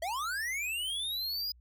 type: linear sweep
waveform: square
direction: up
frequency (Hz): 622.3 to 4979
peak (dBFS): -33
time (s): 0.02-1.52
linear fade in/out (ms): 5
effects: added 60 Hz sine -56 dBFS peak until 1.6 s